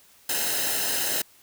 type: noise with comb filter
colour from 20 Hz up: white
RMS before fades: -26 dBFS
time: 0.29-1.22 s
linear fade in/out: 5 ms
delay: 0.87 ms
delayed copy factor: -0.7
effects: white hiss -56 dBFS RMS until 1.42 s